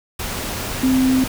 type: tone in noise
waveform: sine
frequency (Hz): 260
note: C4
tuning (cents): -11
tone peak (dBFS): -13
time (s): 0.83-1.24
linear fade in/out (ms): 5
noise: pink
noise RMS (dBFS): -26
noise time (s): 0.19-1.28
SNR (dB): +10
effects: none